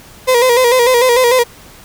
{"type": "tone with vibrato", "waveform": "35% pulse", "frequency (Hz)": 493.9, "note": "B4", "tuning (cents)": 0, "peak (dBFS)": -6, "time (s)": [0.27, 1.44], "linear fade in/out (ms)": 20, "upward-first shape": "square", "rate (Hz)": 6.7, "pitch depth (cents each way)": 66, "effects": ["pink hiss -39 dBFS RMS until 1.84 s"]}